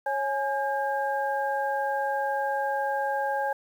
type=tone cluster; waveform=sine; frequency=550 / 836 / 1606 Hz; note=C#5 / G#5 / G6; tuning=-14 / +11 / +41 cents; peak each=-30 / -27 / -33 dBFS; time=0.06-3.53 s; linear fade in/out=5 ms; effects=9-bit